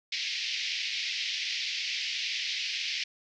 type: band-pass noise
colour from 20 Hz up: pink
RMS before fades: -33 dBFS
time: 0.12-3.04 s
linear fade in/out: 5 ms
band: 2100 to 5500 Hz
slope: 48 dB/octave
effects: none